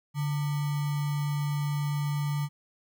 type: tone with sample-and-hold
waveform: sine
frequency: 145.4 Hz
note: D3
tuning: 17 cents flat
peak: -26 dBFS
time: 0.14-2.49 s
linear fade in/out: 50 ms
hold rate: 1050 Hz
effects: none